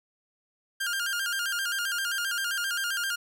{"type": "tone with vibrato", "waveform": "sawtooth", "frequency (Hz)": 1500, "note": "F#6", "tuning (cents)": 23, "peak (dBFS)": -24, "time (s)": [0.8, 3.16], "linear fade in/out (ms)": 10, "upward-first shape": "square", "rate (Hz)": 7.6, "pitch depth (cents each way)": 100, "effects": []}